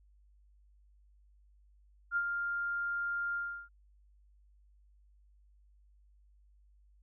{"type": "tone with ADSR envelope", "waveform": "sine", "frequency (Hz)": 1400, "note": "F6", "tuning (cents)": 4, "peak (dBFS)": -27, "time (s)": [2.11, 3.69], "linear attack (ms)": 54, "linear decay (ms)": 60, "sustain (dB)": -5, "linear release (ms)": 340, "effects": ["added 50 Hz sine -61 dBFS peak until 7.02 s"]}